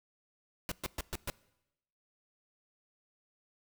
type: noise bursts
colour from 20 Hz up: pink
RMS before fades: -36 dBFS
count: 5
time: 0.69-1.3 s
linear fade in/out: 0 ms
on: 26 ms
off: 120 ms
effects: noise-tail reverb RT60 0.9 s tail -22 dB re dry